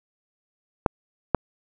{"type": "clicks", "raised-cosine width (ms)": 1, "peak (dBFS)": -3, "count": 2, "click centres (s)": [0.862, 1.347], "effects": []}